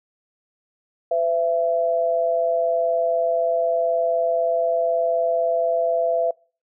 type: tone pair together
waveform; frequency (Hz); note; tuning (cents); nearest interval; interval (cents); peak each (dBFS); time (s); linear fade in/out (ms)
sine; 508.1 / 669; B4 / E5; +49 / +25; perfect fourth; 476; -23 / -19; 1.11-6.31; 5
effects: noise-tail reverb RT60 0.4 s tail -26 dB re dry